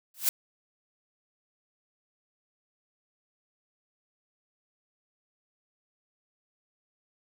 blue noise with exponential growth, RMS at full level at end -20 dBFS, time 0.14-0.29 s, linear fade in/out 2 ms, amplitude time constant 31 ms, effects none

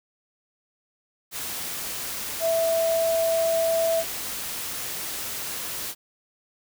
sine tone in noise, 659.3 Hz, E5, in tune, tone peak -20 dBFS, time 2.4-4.04 s, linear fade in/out 50 ms, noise white, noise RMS -32 dBFS, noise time 1.31-5.95 s, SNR +9 dB, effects none

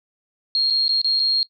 sine tone with dropouts, 4247 Hz, C8, 25 cents sharp, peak -16 dBFS, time 0.55-1.43 s, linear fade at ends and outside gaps 1 ms, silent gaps 0.701-0.706 / 0.881-0.892 / 1.016-1.045 / 1.195-1.199 s, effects noise-tail reverb RT60 0.1 s tail -21 dB re dry

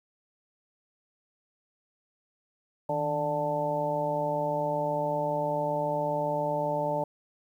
harmonic tone with a mistuned harmonic, 147.4 Hz, D3, 7 cents sharp, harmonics 1 / 2 / 3 / 4 / 5 / 6, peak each -36 / -38 / -38 / -29 / -39 / -31 dBFS, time 2.89-7.04 s, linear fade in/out 5 ms, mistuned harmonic 1, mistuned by +98 cents, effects 10-bit

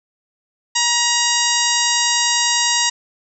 harmonic tone, 950 Hz, A#5, 33 cents sharp, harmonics 1 / 2 / 3 / 4 / 5 / 6 / 7 / 8, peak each -23 / -23 / -23 / -23 / -23 / -23 / -23 / -23 dBFS, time 0.75-2.9 s, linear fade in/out 10 ms, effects none

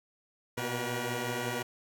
10% pulse tone cluster, 117.5 / 123 / 381.3 / 479.8 Hz, A#2 / B2 / G4 / A#4, +14 / -7 / -48 / +50 cents, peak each -33 / -27 / -33 / -28 dBFS, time 0.57-1.63 s, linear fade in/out 10 ms, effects none

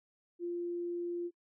sine tone, 347.4 Hz, F4, 9 cents flat, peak -34 dBFS, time 0.39-1.31 s, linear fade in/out 50 ms, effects noise-tail reverb RT60 0.1 s tail -25 dB re dry

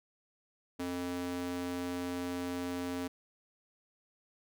square tone with high-pass filter, 88.7 Hz, F2, 27 cents sharp, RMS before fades -37 dBFS, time 0.79-3.08 s, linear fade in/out 10 ms, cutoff 260 Hz, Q 1.7, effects none

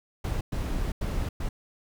brown noise bursts at uneven times, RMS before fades -29 dBFS, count 4, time 0.24-0.41 / 0.52-0.92 / 1.01-1.29 / 1.4-1.49 s, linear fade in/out 5 ms, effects none

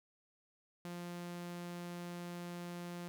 sawtooth tone, 174.61 Hz, F3, in tune, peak -39 dBFS, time 0.85-3.08 s, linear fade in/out 0 ms, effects none

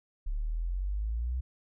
sine exponential sweep, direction up, 34.65 to 64.7 Hz, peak -29 dBFS, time 0.26-1.41 s, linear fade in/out 10 ms, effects none

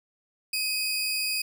sawtooth tone pair together, 2526 / 4776 Hz, D#7 / D8, +26 / +28 cents, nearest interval major seventh, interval 1102 cents, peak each -26 dBFS, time 0.53-1.42 s, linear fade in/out 5 ms, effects none

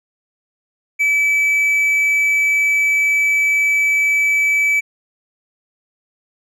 triangle tone, 2301 Hz, D7, 36 cents flat, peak -11 dBFS, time 0.99-4.81 s, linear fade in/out 20 ms, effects none

